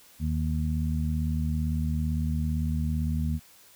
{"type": "harmonic tone", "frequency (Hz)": 77.78, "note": "D#2", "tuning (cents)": 0, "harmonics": [1, 2, 3], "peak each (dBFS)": [-27, -30, -32], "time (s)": [0.19, 3.4], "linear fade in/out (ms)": 50, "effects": ["white hiss -55 dBFS RMS until 3.75 s"]}